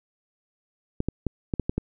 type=clicks; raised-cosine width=3 ms; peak=-12 dBFS; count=7; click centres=1.004 / 1.086 / 1.267 / 1.538 / 1.597 / 1.695 / 1.78 s; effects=none